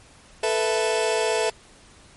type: chord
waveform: sawtooth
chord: A suspended second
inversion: none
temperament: just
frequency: 440 / 495 / 660 Hz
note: A4 / B4 / E5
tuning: 0 / +4 / +2 cents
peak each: -19 / -23 / -21 dBFS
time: 0.43-1.5 s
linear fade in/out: 5 ms
effects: pink hiss -51 dBFS RMS until 2.16 s + MP3 48 kbps